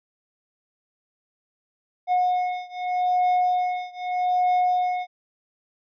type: beating tone pair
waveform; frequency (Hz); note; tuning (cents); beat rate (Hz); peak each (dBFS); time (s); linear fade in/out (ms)
triangle; 725 / 725.81; F#5 / F#5; -35 / -33; 0.81; -21 / -22; 2.07-5.07; 50
effects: resampled to 11025 Hz